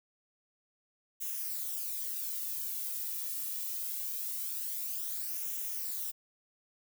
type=noise with flanger; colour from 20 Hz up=violet; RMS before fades=-37 dBFS; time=1.2-6.12 s; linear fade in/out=20 ms; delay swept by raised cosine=0.22 to 1.92 ms; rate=0.23 Hz; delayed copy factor=-0.55; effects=none